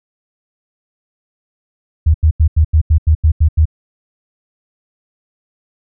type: tone bursts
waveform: sine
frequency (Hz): 78.2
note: D#2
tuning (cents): +9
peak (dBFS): -6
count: 10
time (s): 2.06-3.655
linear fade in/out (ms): 10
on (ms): 83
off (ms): 85
effects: none